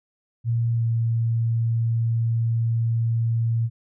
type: tone with pitch glide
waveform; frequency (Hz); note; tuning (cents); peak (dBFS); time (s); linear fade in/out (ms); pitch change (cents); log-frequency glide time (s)
sine; 116.54 to 115; A#2 to A#2; 0 to -23; -19; 0.44-3.7; 50; -23; 0.74-0.83
effects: none